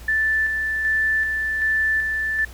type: tone with tremolo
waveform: sine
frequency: 1760 Hz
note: A6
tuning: in tune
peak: -17 dBFS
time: 0.08-2.45 s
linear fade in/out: 5 ms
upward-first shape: square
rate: 1.3 Hz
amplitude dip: 35%
effects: added 60 Hz sine -38 dBFS peak until 2.53 s + pink hiss -45 dBFS RMS until 2.53 s